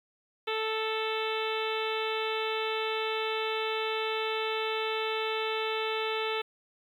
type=harmonic tone with a mistuned harmonic; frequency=440 Hz; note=A4; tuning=in tune; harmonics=1 / 2 / 3 / 4 / 5 / 6 / 7 / 8 / 9; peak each=-32 / -37 / -37 / -42 / -40 / -38 / -41 / -40 / -44 dBFS; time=0.47-6.42 s; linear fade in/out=10 ms; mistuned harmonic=9; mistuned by=-18 cents; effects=10-bit